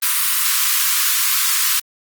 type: high-pass noise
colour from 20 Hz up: white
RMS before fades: -17 dBFS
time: 0.02-1.8 s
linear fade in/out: 10 ms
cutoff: 1000 Hz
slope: 96 dB/octave
effects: Opus 32 kbps